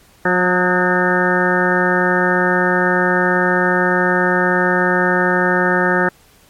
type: harmonic tone with a mistuned harmonic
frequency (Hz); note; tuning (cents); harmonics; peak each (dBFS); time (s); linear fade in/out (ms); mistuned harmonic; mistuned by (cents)
180; F#3; -47; 1 / 2 / 3 / 4 / 5 / 7 / 8 / 9 / 10; -20 / -19 / -21 / -25 / -22 / -22 / -22 / -21 / -20; 0.25-6.09; 5; 8; +41
effects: pink hiss -50 dBFS RMS until 6.49 s + MP3 64 kbps